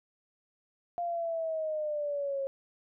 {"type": "linear sweep", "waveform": "sine", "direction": "down", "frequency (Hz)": [699, 540], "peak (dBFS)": -30, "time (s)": [0.98, 2.47], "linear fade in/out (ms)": 0, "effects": []}